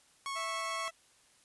sawtooth tone with vibrato, 1100 Hz, C#6, 14 cents flat, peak -32 dBFS, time 0.26-0.88 s, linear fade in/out 0 ms, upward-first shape sine, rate 9.6 Hz, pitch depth 9 cents each way
15% pulse tone, 659.3 Hz, E5, in tune, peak -33 dBFS, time 0.35-0.91 s, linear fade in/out 20 ms
effects white hiss -65 dBFS RMS until 1.44 s + resampled to 24000 Hz

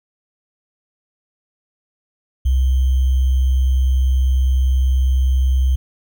sine tone with sample-and-hold, 64.9 Hz, C2, 13 cents flat, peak -12 dBFS, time 2.45-5.76 s, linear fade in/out 10 ms, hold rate 3150 Hz, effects none

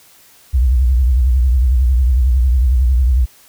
sine tone with vibrato, 63 Hz, B1, 35 cents sharp, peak -9 dBFS, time 0.53-3.26 s, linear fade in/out 20 ms, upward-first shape triangle, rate 11 Hz, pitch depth 180 cents each way, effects white hiss -47 dBFS RMS until 3.48 s

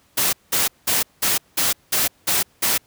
white noise bursts, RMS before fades -19 dBFS, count 8, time 0.17-2.78 s, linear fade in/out 10 ms, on 160 ms, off 190 ms, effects pink hiss -58 dBFS RMS until 2.86 s + high-pass 60 Hz 12 dB/octave

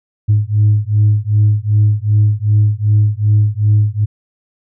sine beating tone pair, 104 / 106.6 Hz, G#2 / G#2, +3 / +46 cents, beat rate 2.6 Hz, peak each -11 dBFS, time 0.28-4.06 s, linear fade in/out 20 ms, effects tanh soft clip ceiling -4 dBFS

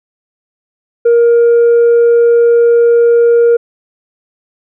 sine tone with tanh clipping, 470 Hz, A#4, 14 cents sharp, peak -5 dBFS, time 1.05-3.57 s, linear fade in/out 10 ms, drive 1 dB, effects none

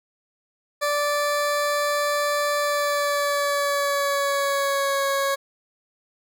20% pulse tone with pitch glide, 584 to 551.9 Hz, D5 to C#5, -10 to -8 cents, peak -16 dBFS, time 0.81-5.36 s, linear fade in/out 20 ms, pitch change -98 cents, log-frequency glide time 2.6-5.06 s, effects none

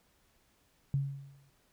sine tone with exponential decay, 138.59 Hz, C#3, in tune, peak -25 dBFS, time 0.94-1.5 s, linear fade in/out 0 ms, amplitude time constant 120 ms, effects pink hiss -70 dBFS RMS until 1.72 s

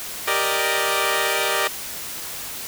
10% pulse chord, Eb major seventh, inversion first, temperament equal, 392 / 466.2 / 587.3 / 622.3 Hz, G4 / Bb4 / D5 / Eb5, 0 / 0 / 0 / 0 cents, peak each -17 dBFS, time 0.27-1.68 s, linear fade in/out 10 ms, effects white hiss -32 dBFS RMS until 2.67 s

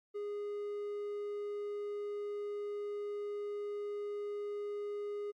triangle tone, 411.9 Hz, G#4, 14 cents flat, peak -35 dBFS, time 0.14-5.32 s, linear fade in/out 20 ms, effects AAC 64 kbps

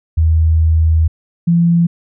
sine tone pair in turn, 80.3 / 170.15 Hz, E2 / F3, -45 / -45 cents, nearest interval octave + minor second, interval 1300 cents, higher second, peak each -8 dBFS, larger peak neither, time 0.17-1.08 / 1.47-1.87 s, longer first, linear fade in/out 10 ms, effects none

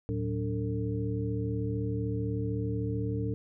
sine tone cluster, 76.7 / 112.6 / 185.9 / 289.5 / 449.4 Hz, D#2 / A2 / F#3 / D4 / A4, -24 / +40 / +8 / -25 / +37 cents, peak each -40 / -31 / -38 / -36 / -37 dBFS, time 0.09-3.34 s, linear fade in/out 0 ms, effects none

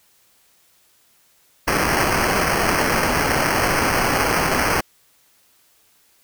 white noise with sample-and-hold, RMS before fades -19 dBFS, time 1.67-4.81 s, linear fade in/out 10 ms, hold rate 3675 Hz, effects white hiss -58 dBFS RMS until 6.23 s

